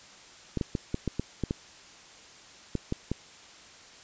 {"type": "clicks", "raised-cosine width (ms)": 3, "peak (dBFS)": -15, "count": 11, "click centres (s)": [0.573, 0.612, 0.752, 0.944, 1.077, 1.196, 1.437, 1.509, 2.753, 2.924, 3.116], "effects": ["white hiss -51 dBFS RMS until 4.03 s", "resampled to 16000 Hz"]}